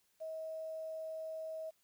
sine tone with quantisation, 638 Hz, D#5, 43 cents sharp, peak -40 dBFS, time 0.2-1.71 s, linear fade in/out 20 ms, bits 11, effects white hiss -75 dBFS RMS until 1.83 s

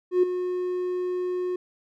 triangle tone with ADSR envelope, 362 Hz, F#4, 38 cents flat, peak -11 dBFS, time 0.11-1.56 s, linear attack 120 ms, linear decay 7 ms, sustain -12 dB, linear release 4 ms, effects tanh soft clip ceiling -12 dBFS

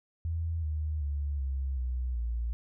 sine tone with pitch steps, 82.41 / 76.89 / 71.74 / 66.94 / 62.46 / 58.27 Hz, E2 / D#2 / D2 / C2 / B1 / A#1, 0 / -20 / -40 / +40 / +20 / 0 cents, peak -29 dBFS, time 0.25-2.53 s, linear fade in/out 0 ms, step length 380 ms, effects none

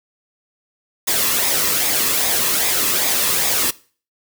white noise with flanger, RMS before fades -18 dBFS, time 1.07-3.71 s, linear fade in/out 10 ms, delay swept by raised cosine 0.68 to 1.36 ms, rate 2.5 Hz, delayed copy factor -0.5, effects noise-tail reverb RT60 0.4 s tail -20 dB re dry

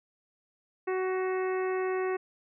harmonic tone with a mistuned harmonic, 373.5 Hz, F#4, 16 cents sharp, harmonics 1 / 2 / 3 / 4 / 5 / 6 / 7, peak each -28 / -38 / -39 / -44 / -41 / -46 / -48 dBFS, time 0.87-2.17 s, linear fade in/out 10 ms, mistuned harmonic 6, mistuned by -44 cents, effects none

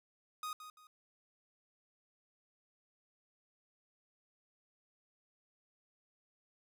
45% pulse tone with echo, 1244.5 Hz, D#6, in tune, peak -39 dBFS, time 0.43-0.53 s, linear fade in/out 2 ms, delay 170 ms, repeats 2, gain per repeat -10 dB, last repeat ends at 0.87 s, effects none

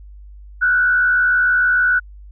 sine tone with frequency modulation, 1480 Hz, F#6, in tune, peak -12 dBFS, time 0.61-2 s, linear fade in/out 20 ms, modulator 73.4 Hz, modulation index 0.63, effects added 50 Hz sine -36 dBFS peak until 2.31 s

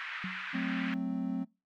white band-pass noise, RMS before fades -40 dBFS, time 0-0.94 s, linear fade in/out 0 ms, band 1300 to 2300 Hz, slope 24 dB/octave
sine tone with exponential decay, 185.2 Hz, F#3, 2 cents sharp, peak -33 dBFS, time 0.24-0.53 s, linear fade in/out 2 ms, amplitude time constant 61 ms
triangle chord, F# diminished, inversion none, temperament equal, 185 / 220 / 261.6 Hz, F#3 / A3 / C4, 0 / 0 / 0 cents, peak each -34 / -36 / -32 dBFS, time 0.53-1.45 s, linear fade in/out 20 ms
effects noise-tail reverb RT60 0.3 s tail -26 dB re dry

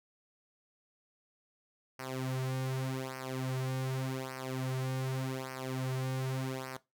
sawtooth tone with flanger, 130.81 Hz, C3, in tune, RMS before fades -36 dBFS, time 1.99-6.77 s, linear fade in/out 5 ms, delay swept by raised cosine 0.27 to 4.67 ms, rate 0.85 Hz, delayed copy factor -0.85, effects noise-tail reverb RT60 0.2 s tail -18 dB re dry

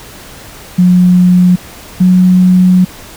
sine tone pair in turn, 180 / 182.93 Hz, F#3 / F#3, -47 / -19 cents, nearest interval unison, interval 28 cents, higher second, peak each -3 dBFS, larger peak neither, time 0.78-1.56 / 2-2.85 s, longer second, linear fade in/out 10 ms, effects pink hiss -32 dBFS RMS until 3.16 s

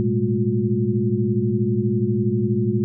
sine tone cluster, 110.5 / 122.8 / 200.1 / 216.8 / 358 Hz, A2 / B2 / G3 / A3 / F4, +8 / -9 / +36 / -25 / +43 cents, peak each -24 dBFS, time 0-2.84 s, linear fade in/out 0 ms, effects none

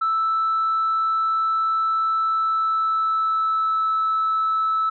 sine tone with pitch glide, 1318.5 to 1307.9 Hz, E6 to E6, 0 to -14 cents, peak -17 dBFS, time 0.01-4.9 s, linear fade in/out 10 ms, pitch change -14 cents, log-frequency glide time 2.19-3.89 s, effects tanh soft clip ceiling -15 dBFS

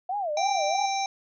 sine tone with vibrato, 701 Hz, F5, 6 cents sharp, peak -26 dBFS, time 0.09-0.86 s, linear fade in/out 5 ms, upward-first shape sine, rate 3.1 Hz, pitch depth 290 cents each way
harmonic tone, 784 Hz, G5, in tune, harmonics 1 / 3 / 5 / 7 / 8, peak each -26 / -35 / -36 / -38 / -37 dBFS, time 0.37-1.06 s, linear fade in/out 2 ms
effects none

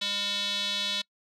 square tone with band-pass filter, 201.9 Hz, G#3, 49 cents flat, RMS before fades -30 dBFS, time 0.01-1.02 s, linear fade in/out 10 ms, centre 3700 Hz, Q 5.1, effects noise-tail reverb RT60 0.1 s tail -25 dB re dry

